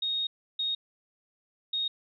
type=tone bursts at uneven times; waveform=sine; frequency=3729 Hz; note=A#7; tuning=in tune; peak=-27 dBFS; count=3; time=0.02-0.27 / 0.59-0.75 / 1.73-1.88 s; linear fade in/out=5 ms; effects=none